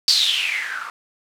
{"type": "noise with low-pass filter sweep", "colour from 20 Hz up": "violet", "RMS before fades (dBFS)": -21, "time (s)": [0.08, 0.9], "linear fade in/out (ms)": 0, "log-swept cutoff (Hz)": [4800, 1200], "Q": 9.3, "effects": []}